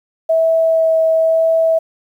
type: tone with vibrato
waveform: sine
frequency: 649 Hz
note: E5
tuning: 27 cents flat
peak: -10 dBFS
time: 0.29-1.79 s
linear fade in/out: 10 ms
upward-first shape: sine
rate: 1 Hz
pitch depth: 9 cents each way
effects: 8-bit